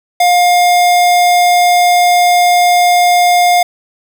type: tone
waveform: square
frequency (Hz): 709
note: F5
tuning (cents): +26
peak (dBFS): -7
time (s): 0.2-3.63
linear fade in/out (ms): 5
effects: none